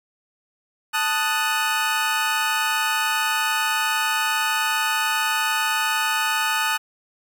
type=chord; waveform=25% pulse; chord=D# diminished; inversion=second; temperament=equal; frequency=880 / 1244.5 / 1480 Hz; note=A5 / D#6 / F#6; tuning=0 / 0 / 0 cents; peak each=-21 dBFS; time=0.93-6.78 s; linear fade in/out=20 ms; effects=9-bit